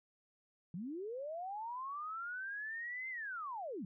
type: linear two-way sweep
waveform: sine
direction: up then down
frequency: 157.4 to 2093 to 157.4 Hz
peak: -40 dBFS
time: 0.74-3.85 s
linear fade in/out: 2 ms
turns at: 3.09 s
effects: none